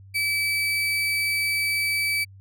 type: tone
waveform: 35% pulse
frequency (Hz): 2302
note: D7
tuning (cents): -35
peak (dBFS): -20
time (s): 0.14-2.25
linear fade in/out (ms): 20
effects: added 97 Hz sine -44 dBFS peak until 2.4 s